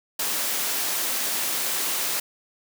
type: high-pass noise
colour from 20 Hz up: white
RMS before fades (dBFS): -26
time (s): 0.19-2.2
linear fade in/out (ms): 5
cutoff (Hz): 230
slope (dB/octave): 12
effects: none